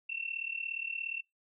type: tone with amplitude modulation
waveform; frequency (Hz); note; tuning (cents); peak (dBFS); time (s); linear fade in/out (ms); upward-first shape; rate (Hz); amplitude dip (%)
sine; 2700; E7; +41; -31; 0.09-1.21; 10; sine; 37.1; 90
effects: noise-tail reverb RT60 0.2 s tail -26 dB re dry